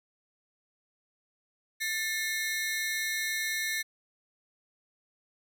sawtooth ring-modulated tone, 1964 Hz, B6, 10 cents flat, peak -23 dBFS, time 1.8-3.83 s, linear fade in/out 20 ms, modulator 191 Hz, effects none

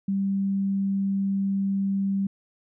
sine tone, 196 Hz, G3, in tune, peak -22 dBFS, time 0.08-2.27 s, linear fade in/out 5 ms, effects none

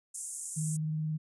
white band-pass noise, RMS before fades -40 dBFS, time 0.14-0.77 s, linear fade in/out 10 ms, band 7000 to 10000 Hz, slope 48 dB/octave
sine tone with vibrato, 155.56 Hz, D#3, in tune, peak -30 dBFS, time 0.56-1.18 s, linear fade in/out 20 ms, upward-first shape square, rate 19 Hz, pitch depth 20 cents each way
effects resampled to 24000 Hz

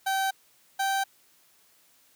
30% pulse tone pair in turn, 773 / 779.3 Hz, G5 / G5, -24 / -10 cents, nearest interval unison, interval 14 cents, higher second, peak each -22 dBFS, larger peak neither, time 0.06-0.31 / 0.79-1.04 s, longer neither, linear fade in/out 10 ms, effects white hiss -62 dBFS RMS until 2.15 s + high-pass 100 Hz 12 dB/octave

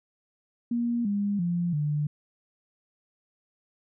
sine tone with pitch steps, 237 / 202.8 / 173.49 / 148.44 Hz, A#3 / G#3 / F3 / D3, +29 / -41 / -11 / +19 cents, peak -24 dBFS, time 0.71-2.07 s, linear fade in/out 5 ms, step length 340 ms, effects none

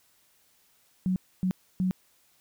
sine tone bursts at uneven times, 185 Hz, F#3, in tune, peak -23 dBFS, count 3, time 1.06-1.16 / 1.43-1.51 / 1.8-1.91 s, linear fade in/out 0 ms, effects white hiss -65 dBFS RMS until 2.4 s

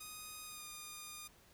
5% pulse tone with pitch glide, 1244.5 to 1218.2 Hz, D#6 to D#6, 0 to -37 cents, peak -36 dBFS, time 0-1.28 s, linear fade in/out 10 ms, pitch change -37 cents, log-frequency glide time 0.43-0.65 s, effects pink hiss -65 dBFS RMS until 1.53 s

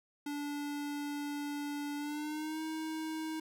square tone with pitch glide, 290 to 316.2 Hz, D4 to D#4, -22 to +28 cents, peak -37 dBFS, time 0.26-3.4 s, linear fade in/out 5 ms, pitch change +150 cents, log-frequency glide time 1.97-2.61 s, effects none

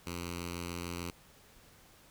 5% pulse tone with notch filter, 86.7 Hz, F2, 12 cents flat, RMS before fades -40 dBFS, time 0.06-1.11 s, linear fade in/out 10 ms, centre 680 Hz, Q 0.71, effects pink hiss -60 dBFS RMS until 2.1 s

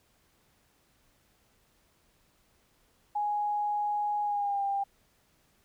sine tone with pitch glide, 830.6 to 795.8 Hz, G#5 to G5, 0 to +26 cents, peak -27 dBFS, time 3.15-4.84 s, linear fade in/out 10 ms, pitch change -74 cents, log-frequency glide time 4.23-4.63 s, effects pink hiss -68 dBFS RMS until 5.64 s

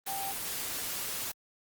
sine tone in noise, 784 Hz, G5, in tune, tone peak -35 dBFS, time 0.07-0.32 s, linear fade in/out 10 ms, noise white, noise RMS -36 dBFS, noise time 0.06-1.32 s, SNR -2 dB, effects Opus 24 kbps

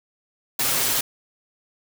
white noise with comb filter, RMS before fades -22 dBFS, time 0.59-1.01 s, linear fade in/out 5 ms, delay 7.4 ms, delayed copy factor +0.95, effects none

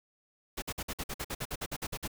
pink noise bursts, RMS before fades -36 dBFS, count 15, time 0.57-2.078 s, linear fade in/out 10 ms, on 52 ms, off 52 ms, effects none

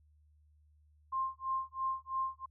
sine tone with tremolo, 1057 Hz, C6, 17 cents sharp, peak -30 dBFS, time 1.12-2.46 s, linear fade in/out 10 ms, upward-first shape sine, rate 3 Hz, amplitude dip 100%, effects added 75 Hz sine -63 dBFS peak until 2.5 s

